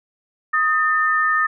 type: tone pair together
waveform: sine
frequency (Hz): 1249.6 / 1797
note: D#6 / A6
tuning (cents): +7 / +36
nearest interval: tritone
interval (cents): 629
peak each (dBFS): -18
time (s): 0.53-1.47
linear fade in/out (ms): 10
effects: none